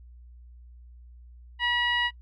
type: tone with low-pass filter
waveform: 15% pulse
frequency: 965 Hz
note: B5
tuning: 40 cents flat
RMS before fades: -26 dBFS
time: 1.59-2.11 s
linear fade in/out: 50 ms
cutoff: 2500 Hz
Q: 2.8
effects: noise-tail reverb RT60 0.1 s tail -23 dB re dry + added 60 Hz sine -46 dBFS peak until 2.21 s